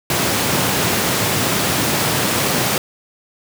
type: high-pass noise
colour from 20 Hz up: pink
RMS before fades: -18 dBFS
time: 0.1-2.78 s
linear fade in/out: 2 ms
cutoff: 100 Hz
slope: 24 dB/octave
effects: none